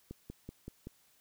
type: click train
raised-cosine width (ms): 3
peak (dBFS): -30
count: 5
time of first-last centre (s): 0.11-0.87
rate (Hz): 5.26
effects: white hiss -68 dBFS RMS until 1.2 s